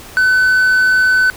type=tone with quantisation; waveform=triangle; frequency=1511 Hz; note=F#6; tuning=36 cents sharp; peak=-7 dBFS; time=0.17-1.3 s; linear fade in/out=0 ms; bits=6; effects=pink hiss -35 dBFS RMS until 1.36 s